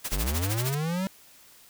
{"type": "noise with tremolo", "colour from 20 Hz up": "white", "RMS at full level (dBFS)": -30, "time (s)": [0.04, 0.75], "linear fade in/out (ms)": 10, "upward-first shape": "sine", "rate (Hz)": 13, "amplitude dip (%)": 90}
{"type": "linear sweep", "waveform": "square", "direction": "up", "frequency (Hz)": [41.2, 196], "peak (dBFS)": -27, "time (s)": [0.12, 1.07], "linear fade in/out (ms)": 0}
{"effects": ["white hiss -54 dBFS RMS until 1.69 s"]}